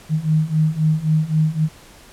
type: beating tone pair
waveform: sine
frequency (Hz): 154.1 / 157.9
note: D#3 / D#3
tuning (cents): -16 / +26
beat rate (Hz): 3.8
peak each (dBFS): -19 / -17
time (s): 0.09-1.69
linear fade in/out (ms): 50
effects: pink hiss -45 dBFS RMS until 2.12 s + low-pass 12000 Hz 12 dB/octave